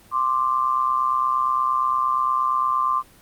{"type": "tone pair together", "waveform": "sine", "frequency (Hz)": [1050, 1178.6], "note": ["C6", "D6"], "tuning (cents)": [6, 6], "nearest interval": "major second", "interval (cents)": 200, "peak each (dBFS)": -21, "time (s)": [0.11, 3.03], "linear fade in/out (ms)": 50, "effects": ["pink hiss -51 dBFS RMS until 3.21 s", "Opus 24 kbps"]}